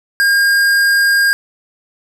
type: tone with hard clipping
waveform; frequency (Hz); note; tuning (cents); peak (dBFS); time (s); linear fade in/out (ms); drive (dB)
sine; 1615; G#6; -49; -11; 0.2-1.33; 0; 14
effects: none